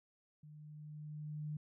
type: tone with level ramp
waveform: sine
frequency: 151 Hz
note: D3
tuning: 48 cents sharp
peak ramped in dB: -53 to -38 dBFS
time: 0.43-1.57 s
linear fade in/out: 5 ms
effects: none